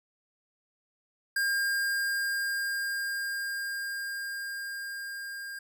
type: tone with level ramp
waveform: square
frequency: 1608 Hz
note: G6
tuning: 44 cents sharp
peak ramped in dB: -26 to -38 dBFS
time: 1.36-5.59 s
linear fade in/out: 5 ms
effects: none